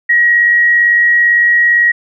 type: tone with amplitude modulation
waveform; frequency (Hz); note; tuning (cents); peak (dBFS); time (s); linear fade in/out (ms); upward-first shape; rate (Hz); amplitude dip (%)
sine; 1901; A#6; +33; -5; 0.09-1.92; 10; sine; 97.8; 30
effects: none